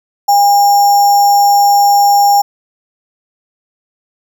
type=tone with sample-and-hold; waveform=sine; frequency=810 Hz; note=G#5; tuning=43 cents flat; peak=-5 dBFS; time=0.28-2.42 s; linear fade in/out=10 ms; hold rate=6300 Hz; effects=none